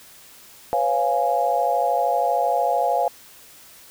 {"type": "chord", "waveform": "sine", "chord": "C# dominant seventh", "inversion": "third", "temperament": "equal with one note detuned", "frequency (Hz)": [501.4, 554.4, 698.5, 830.6], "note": ["B4", "C#5", "E#5", "G#5"], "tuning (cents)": [26, 0, 0, 0], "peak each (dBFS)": [-26, -25, -21, -23], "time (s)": [0.73, 3.08], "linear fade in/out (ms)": 0, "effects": ["white hiss -47 dBFS RMS until 3.9 s"]}